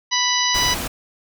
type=harmonic tone; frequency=987.8 Hz; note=B5; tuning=in tune; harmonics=1 / 2 / 3 / 4 / 5 / 6; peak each=-24 / -24 / -24 / -24 / -24 / -24 dBFS; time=0.11-0.75 s; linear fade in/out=20 ms
type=noise; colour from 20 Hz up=pink; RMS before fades=-26 dBFS; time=0.54-0.88 s; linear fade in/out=10 ms
effects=none